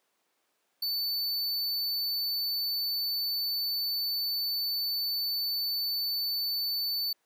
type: tone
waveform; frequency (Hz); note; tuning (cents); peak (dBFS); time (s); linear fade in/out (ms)
square; 4510; C#8; +29; -29; 0.82-7.13; 5
effects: pink hiss -74 dBFS RMS until 7.25 s + high-pass 400 Hz 12 dB/octave